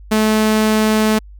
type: tone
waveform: sawtooth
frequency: 216.6 Hz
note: A3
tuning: 27 cents flat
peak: -8 dBFS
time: 0.11-1.19 s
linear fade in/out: 10 ms
effects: added 50 Hz sine -35 dBFS peak until 1.39 s